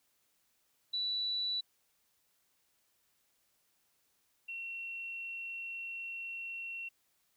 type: tone pair in turn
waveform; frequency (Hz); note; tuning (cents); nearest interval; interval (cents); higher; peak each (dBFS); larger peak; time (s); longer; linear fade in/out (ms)
sine; 3951 / 2724; B7 / F7; 0 / -44; tritone; 644; first; -32 / -39; first; 0.93-1.61 / 4.48-6.89; second; 10
effects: white hiss -75 dBFS RMS until 7.36 s